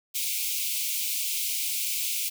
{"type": "high-pass noise", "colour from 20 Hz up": "white", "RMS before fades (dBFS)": -29, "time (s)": [0.14, 2.3], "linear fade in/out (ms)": 20, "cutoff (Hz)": 2200, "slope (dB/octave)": 96, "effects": []}